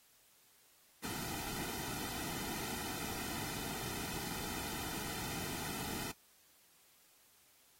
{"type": "noise with comb filter", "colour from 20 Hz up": "pink", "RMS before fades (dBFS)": -42, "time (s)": [1.03, 6.12], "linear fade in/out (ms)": 10, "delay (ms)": 1.8, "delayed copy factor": -0.75, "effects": ["white hiss -67 dBFS RMS until 7.79 s", "AAC 48 kbps"]}